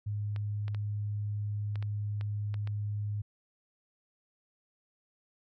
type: tone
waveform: sine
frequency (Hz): 103.83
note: G#2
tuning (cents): 0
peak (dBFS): -31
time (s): 0.06-3.22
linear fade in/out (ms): 10
type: clicks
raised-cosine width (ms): 0.3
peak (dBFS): -29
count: 8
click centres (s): 0.362 / 0.681 / 0.747 / 1.757 / 1.826 / 2.211 / 2.542 / 2.674
effects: none